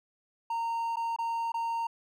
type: tone with dropouts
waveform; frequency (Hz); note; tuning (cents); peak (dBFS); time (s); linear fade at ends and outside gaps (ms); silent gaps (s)
triangle; 922; A#5; -19; -27; 0.5-1.87; 5; 0.959-0.968 / 1.163-1.186 / 1.52-1.541
effects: none